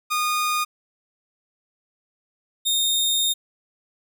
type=tone pair in turn; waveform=sawtooth; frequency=1227 / 3677 Hz; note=D#6 / A#7; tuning=-25 / -24 cents; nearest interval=octave + perfect fifth; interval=1901 cents; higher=second; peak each=-17 / -16 dBFS; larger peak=second; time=0.1-0.65 / 2.65-3.34 s; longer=second; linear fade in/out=20 ms; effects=none